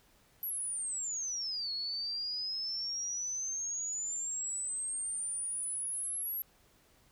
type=exponential two-way sweep; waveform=sine; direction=down then up; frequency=11880 to 4318 to 11680 Hz; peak=-34 dBFS; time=0.43-6.42 s; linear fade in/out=0 ms; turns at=1.72 s; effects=pink hiss -66 dBFS RMS until 7.11 s